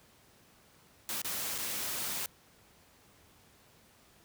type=noise with dropouts; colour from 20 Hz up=white; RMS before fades=-36 dBFS; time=1.09-2.26 s; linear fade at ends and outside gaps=1 ms; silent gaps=1.218-1.246 / 1.58-1.584 s; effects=pink hiss -62 dBFS RMS until 4.24 s + high-pass 60 Hz 12 dB/octave

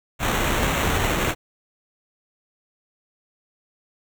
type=noise with sample-and-hold; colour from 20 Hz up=pink; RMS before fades=-22 dBFS; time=0.19-1.35 s; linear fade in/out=50 ms; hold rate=4900 Hz; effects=none

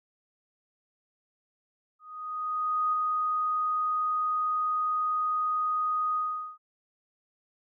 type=tone with ADSR envelope; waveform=sine; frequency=1244.5 Hz; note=D#6; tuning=in tune; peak=-23 dBFS; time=1.99-6.58 s; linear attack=940 ms; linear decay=6 ms; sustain=-2 dB; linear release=420 ms; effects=none

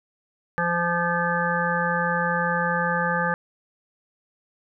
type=harmonic tone; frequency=172.5 Hz; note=F3; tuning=21 cents flat; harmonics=1 / 3 / 5 / 7 / 9 / 10; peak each=-28 / -28 / -28 / -28 / -28 / -28 dBFS; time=0.58-3.34 s; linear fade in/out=0 ms; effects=none

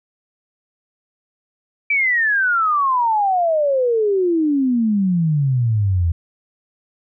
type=exponential sweep; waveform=sine; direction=down; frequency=2338 to 81.1 Hz; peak=-14 dBFS; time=1.9-6.12 s; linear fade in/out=5 ms; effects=none

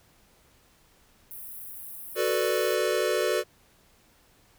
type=high-pass noise; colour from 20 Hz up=white; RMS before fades=-41 dBFS; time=1.31-2.75 s; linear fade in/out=0 ms; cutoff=9900 Hz; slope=48 dB/octave
type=chord; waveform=square; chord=B minor seventh; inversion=second; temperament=equal; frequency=370 / 440 / 493.9 / 587.3 Hz; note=F#4 / A4 / B4 / D5; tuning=0 / 0 / 0 / 0 cents; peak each=-30 dBFS; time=2.15-3.44 s; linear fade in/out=50 ms
effects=pink hiss -61 dBFS RMS until 4.58 s

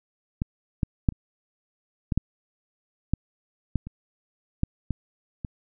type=clicks; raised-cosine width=5 ms; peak=-13 / -10 / -7 / -30 / -12 / -8 / -9 / -11 / -24 / -10 / -14 / -19 dBFS; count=12; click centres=0.419 / 0.832 / 1.088 / 1.123 / 2.122 / 2.176 / 3.136 / 3.757 / 3.87 / 4.634 / 4.907 / 5.448 s; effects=none

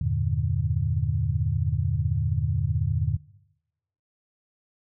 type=chord; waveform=sine; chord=E half-diminished seventh; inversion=none; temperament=equal; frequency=82.41 / 98 / 116.54 / 146.83 Hz; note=E2 / G2 / Bb2 / D3; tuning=0 / 0 / 0 / 0 cents; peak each=-28 dBFS; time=0.01-3.17 s; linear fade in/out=5 ms; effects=noise-tail reverb RT60 0.9 s tail -21 dB re dry

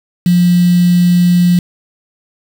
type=tone with quantisation; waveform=sine; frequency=176.4 Hz; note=F3; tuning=18 cents sharp; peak=-6 dBFS; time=0.26-1.59 s; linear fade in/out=2 ms; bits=4; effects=none

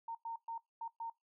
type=tone bursts at uneven times; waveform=sine; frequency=917 Hz; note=A#5; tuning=29 cents flat; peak=-39 dBFS; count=5; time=0.08-0.15 / 0.25-0.36 / 0.48-0.58 / 0.81-0.88 / 1-1.1 s; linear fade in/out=5 ms; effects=noise-tail reverb RT60 0.2 s tail -22 dB re dry

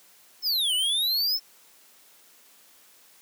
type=exponential two-way sweep; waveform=square; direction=down then up; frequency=5400 to 2903 to 5400 Hz; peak=-23 dBFS; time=0.42-1.4 s; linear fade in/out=50 ms; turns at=0.74 s; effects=white hiss -56 dBFS RMS until 3.21 s + high-pass 200 Hz 12 dB/octave

